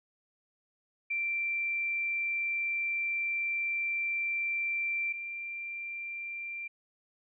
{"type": "tone pair in turn", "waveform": "sine", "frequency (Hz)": [2353, 2366], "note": ["D7", "D7"], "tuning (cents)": [3, 12], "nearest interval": "unison", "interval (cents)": 9, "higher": "second", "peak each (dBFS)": [-29, -36], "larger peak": "first", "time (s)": [[1.1, 5.13], [5.13, 6.68]], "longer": "first", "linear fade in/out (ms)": 10, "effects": []}